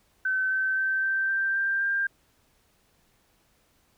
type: tone with pitch steps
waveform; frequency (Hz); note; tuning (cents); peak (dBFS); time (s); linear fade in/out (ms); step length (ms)
sine; 1529 / 1539.6 / 1550.3 / 1561.1 / 1572 / 1582.9 / 1593.9; G6 / G6 / G6 / G6 / G6 / G6 / G6; -44 / -32 / -20 / -8 / +4 / +16 / +28; -23; 0.25-2.07; 5; 260
effects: pink hiss -66 dBFS RMS until 3.97 s